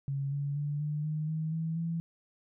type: tone with pitch steps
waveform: sine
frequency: 138.59 / 142.24 / 145.99 / 149.83 / 153.78 / 157.82 / 161.98 / 166.25 Hz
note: C#3 / C#3 / D3 / D3 / D#3 / D#3 / E3 / E3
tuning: 0 / +45 / -10 / +35 / -20 / +25 / -30 / +15 cents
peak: -30 dBFS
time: 0.08-2 s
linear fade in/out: 0 ms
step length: 240 ms
effects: none